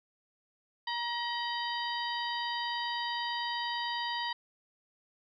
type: harmonic tone with a mistuned harmonic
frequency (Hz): 949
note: A#5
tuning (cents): +31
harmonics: 1 / 2 / 3 / 4 / 5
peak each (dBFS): -35 / -38 / -40 / -41 / -42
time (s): 0.87-4.33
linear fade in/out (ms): 5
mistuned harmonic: 3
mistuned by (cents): +120
effects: none